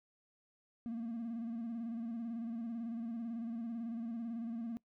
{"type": "tone with vibrato", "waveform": "triangle", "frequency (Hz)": 230.8, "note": "A#3", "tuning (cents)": -17, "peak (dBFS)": -35, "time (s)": [0.86, 4.77], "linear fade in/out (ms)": 0, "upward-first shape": "square", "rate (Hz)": 18, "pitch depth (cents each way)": 46, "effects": ["noise-tail reverb RT60 0.1 s tail -23 dB re dry", "tanh soft clip ceiling -33 dBFS"]}